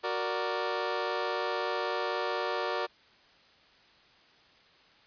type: chord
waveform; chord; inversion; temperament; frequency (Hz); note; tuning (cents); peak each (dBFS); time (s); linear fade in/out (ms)
20% pulse; Gb augmented; none; equal; 370 / 466.2 / 587.3; Gb4 / Bb4 / D5; 0 / 0 / 0; -30 / -29 / -29; 0.03-2.87; 20
effects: white hiss -60 dBFS RMS until 5.06 s + resampled to 11025 Hz